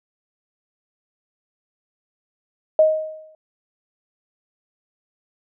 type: tone with exponential decay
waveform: sine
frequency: 626 Hz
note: D#5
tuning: 10 cents sharp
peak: -8 dBFS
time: 2.79-3.35 s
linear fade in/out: 2 ms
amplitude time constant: 120 ms
effects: none